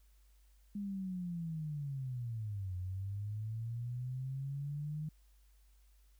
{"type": "linear two-way sweep", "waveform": "sine", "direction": "down then up", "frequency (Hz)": [205.6, 89.6, 155], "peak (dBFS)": -37, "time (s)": [0.75, 5.09], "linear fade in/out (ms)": 5, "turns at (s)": 2.76, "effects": ["added 50 Hz sine -62 dBFS peak until 6.19 s", "white hiss -75 dBFS RMS until 6.19 s"]}